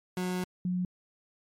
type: tone pair in turn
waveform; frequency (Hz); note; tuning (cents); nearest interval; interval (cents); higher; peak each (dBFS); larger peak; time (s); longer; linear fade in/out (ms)
30% pulse / sine; 182.1 / 180.84; F#3 / F#3; -27 / -39; unison; 12; first; -27; neither; 0.17-0.44 / 0.65-0.85; first; 2
effects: MP3 64 kbps